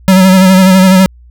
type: tone with vibrato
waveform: square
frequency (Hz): 187.9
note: F#3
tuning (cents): +27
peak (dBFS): -3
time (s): 0.08-1.06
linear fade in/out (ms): 0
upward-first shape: sine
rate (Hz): 12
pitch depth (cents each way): 39
effects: added 60 Hz sine -35 dBFS peak until 1.3 s